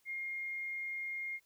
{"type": "tone", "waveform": "sine", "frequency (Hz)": 2130, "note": "C7", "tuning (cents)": 30, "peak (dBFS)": -37, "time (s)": [0.05, 1.4], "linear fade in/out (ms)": 50, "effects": ["white hiss -73 dBFS RMS until 1.45 s"]}